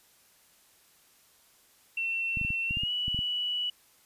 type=tone with pitch glide; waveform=sine; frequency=2703 to 2948 Hz; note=E7 to F#7; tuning=+43 to -7 cents; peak=-28 dBFS; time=1.97-3.7 s; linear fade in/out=5 ms; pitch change=+150 cents; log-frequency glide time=2.67-2.91 s
type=clicks; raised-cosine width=5 ms; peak=-24 dBFS; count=10; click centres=2.372 / 2.414 / 2.449 / 2.505 / 2.709 / 2.771 / 2.835 / 3.081 / 3.146 / 3.19 s
effects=white hiss -62 dBFS RMS until 4.05 s + resampled to 32000 Hz